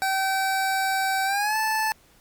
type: tone with pitch glide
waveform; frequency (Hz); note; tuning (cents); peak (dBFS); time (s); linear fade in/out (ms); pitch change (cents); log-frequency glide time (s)
25% pulse; 770 to 874.3; G5 to A5; -31 to -11; -18; 0.02-1.92; 0; +220; 1.25-1.57
effects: pink hiss -57 dBFS RMS until 2.2 s + MP3 96 kbps